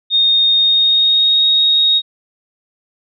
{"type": "tone with pitch glide", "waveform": "sine", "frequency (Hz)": [3693, 3751], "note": ["A#7", "A#7"], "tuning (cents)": [-17, 10], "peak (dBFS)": -9, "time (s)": [0.1, 2.02], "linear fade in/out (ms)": 50, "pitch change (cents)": 27, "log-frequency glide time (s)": [0.51, 1.48], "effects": []}